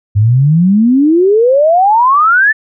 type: exponential sweep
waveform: sine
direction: up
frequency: 98.9 to 1802 Hz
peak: -5 dBFS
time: 0.15-2.53 s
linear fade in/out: 20 ms
effects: none